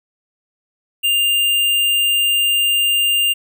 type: tone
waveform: square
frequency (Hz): 2800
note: F7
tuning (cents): +4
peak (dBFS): -14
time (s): 1.03-3.34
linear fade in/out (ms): 20
effects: none